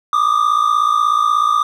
triangle tone pair together, 1174.7 / 1231.2 Hz, D6 / D#6, 0 / -19 cents, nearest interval minor second, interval 81 cents, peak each -13 dBFS, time 0.13-1.63 s, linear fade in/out 2 ms, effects none

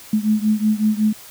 sine beating tone pair, 212.3 / 217.7 Hz, G#3 / A3, +38 / -18 cents, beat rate 5.4 Hz, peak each -17 / -19 dBFS, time 0.13-1.13 s, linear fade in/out 5 ms, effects white hiss -41 dBFS RMS until 1.3 s

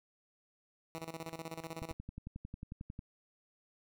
10% pulse tone with tremolo, 163 Hz, E3, 19 cents flat, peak -32 dBFS, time 0.95-1.93 s, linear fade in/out 0 ms, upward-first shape square, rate 16 Hz, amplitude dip 80%
click train, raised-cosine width 5 ms, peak -31 dBFS, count 14, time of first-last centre 1.82-2.991 s, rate 11.1 Hz
effects none

